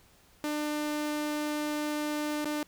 sawtooth tone with dropouts, 299.2 Hz, D4, 32 cents sharp, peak -26 dBFS, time 0.44-2.63 s, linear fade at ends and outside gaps 0 ms, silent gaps 2.445-2.456 s, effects pink hiss -61 dBFS RMS until 2.67 s

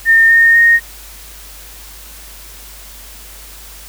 sine tone with pitch steps, 1818 / 1837 / 1856.2 Hz, A#6 / A#6 / A#6, -44 / -26 / -8 cents, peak -5 dBFS, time 0.05-0.8 s, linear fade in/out 50 ms, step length 250 ms, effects added 50 Hz sine -37 dBFS peak until 3.88 s + white hiss -36 dBFS RMS until 3.88 s

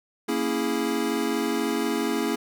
square chord, A# half-diminished seventh, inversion none, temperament equal, 233.1 / 277.2 / 329.6 / 415.3 Hz, A#3 / C#4 / E4 / G#4, 0 / 0 / 0 / 0 cents, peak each -30 dBFS, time 0.28-2.36 s, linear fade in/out 10 ms, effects none

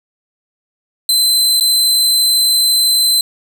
sawtooth tone with dropouts, 4063 Hz, B7, 48 cents sharp, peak -7 dBFS, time 1.09-3.21 s, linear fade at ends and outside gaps 2 ms, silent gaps 1.599-1.608 s, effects none

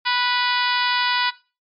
harmonic tone, 492 Hz, B4, 7 cents flat, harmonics 2 / 3 / 4 / 5 / 6 / 7 / 8 / 9 / 10, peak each -23 / -25 / -26 / -27 / -28 / -28 / -29 / -30 / -30 dBFS, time 0.05-1.31 s, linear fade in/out 20 ms, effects noise-tail reverb RT60 0.3 s tail -17 dB re dry + MP3 48 kbps

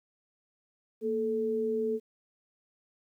sine tone pair together, 231.3 / 436.9 Hz, A#3 / A4, -13 / -12 cents, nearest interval major seventh, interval 1101 cents, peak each -34 / -28 dBFS, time 1.01-2 s, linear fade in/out 50 ms, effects 11-bit

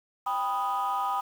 sine chord, G augmented, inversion none, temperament equal with one note detuned, 791.7 / 987.8 / 1244.5 Hz, G5 / B5 / D#6, +17 / 0 / 0 cents, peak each -29 dBFS, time 0.26-1.21 s, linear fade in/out 10 ms, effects tanh soft clip ceiling -21 dBFS + 8-bit

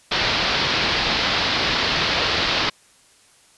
white low-pass noise, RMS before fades -21 dBFS, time 0.11-2.7 s, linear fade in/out 10 ms, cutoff 4800 Hz, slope 48 dB/octave, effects white hiss -54 dBFS RMS until 3.57 s + resampled to 24000 Hz

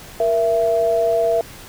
sine tone pair together, 469.5 / 665.6 Hz, A#4 / E5, +12 / +17 cents, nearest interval tritone, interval 605 cents, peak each -19 / -16 dBFS, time 0.2-1.41 s, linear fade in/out 2 ms, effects pink hiss -39 dBFS RMS until 1.68 s

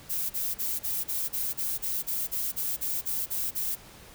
violet noise bursts, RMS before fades -30 dBFS, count 15, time 0.09-3.758 s, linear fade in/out 20 ms, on 210 ms, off 37 ms, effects pink hiss -50 dBFS RMS until 4.14 s

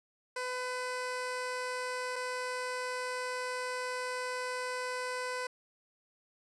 15% pulse tone pair in turn, 503 / 503 Hz, B4 / B4, +32 / +32 cents, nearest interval unison, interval 0 cents, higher neither, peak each -28 dBFS, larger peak neither, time 0.36-2.16 / 2.16-5.47 s, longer second, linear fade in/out 5 ms, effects resampled to 24000 Hz

